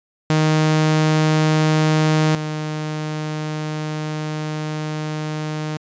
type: tone pair in turn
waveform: sawtooth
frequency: 155.56 / 153.86 Hz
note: D#3 / D#3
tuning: 0 / -19 cents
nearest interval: unison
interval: 19 cents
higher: first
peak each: -10 / -19 dBFS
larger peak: first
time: 0.3-2.35 / 2.35-5.77 s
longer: second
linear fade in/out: 0 ms
effects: resampled to 16000 Hz